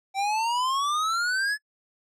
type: exponential sweep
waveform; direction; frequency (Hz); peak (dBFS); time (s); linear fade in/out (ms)
square; up; 769 to 1730; -24; 0.14-1.58; 50
effects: noise-tail reverb RT60 0.1 s tail -26 dB re dry + low-pass 8000 Hz 12 dB/octave